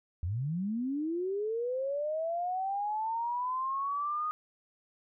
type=linear sweep; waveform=sine; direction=up; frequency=78.2 to 1244.5 Hz; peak=-30 dBFS; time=0.23-4.31 s; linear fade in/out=0 ms; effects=none